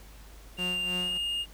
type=tone with pitch glide; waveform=triangle; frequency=2794 to 2835 Hz; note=F7 to F7; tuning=0 to +25 cents; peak=-27 dBFS; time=0.57-1.46 s; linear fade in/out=50 ms; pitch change=+25 cents; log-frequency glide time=0.96-1.04 s
type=tone with tremolo; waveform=sawtooth; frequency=180.3 Hz; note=F#3; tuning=45 cents flat; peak=-30 dBFS; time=0.58-1.18 s; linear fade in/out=10 ms; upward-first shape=sine; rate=3.2 Hz; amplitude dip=70%
effects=added 50 Hz sine -48 dBFS peak until 1.53 s + pink hiss -54 dBFS RMS until 1.53 s